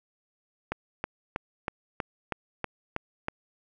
click train, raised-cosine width 0.5 ms, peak -14 dBFS, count 9, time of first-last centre 0.72-3.284 s, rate 3.12 Hz, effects none

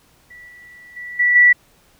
sine tone with level steps, 1956 Hz, B6, 17 cents flat, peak -38 / -40 / -29 / -12 / -7 dBFS, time 0.3-1.53 s, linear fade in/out 10 ms, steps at 0.48 / 0.96 / 1.19 / 1.35 s, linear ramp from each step 10 ms, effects pink hiss -55 dBFS RMS until 1.99 s

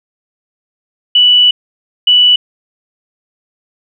sine tone bursts at uneven times, 2960 Hz, F#7, in tune, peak -4 dBFS, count 2, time 1.15-1.51 / 2.07-2.36 s, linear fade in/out 5 ms, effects none

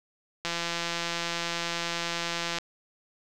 click train, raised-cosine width 0.2 ms, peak -13 dBFS, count 364, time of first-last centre 0.45-2.585 s, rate 170 Hz, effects none

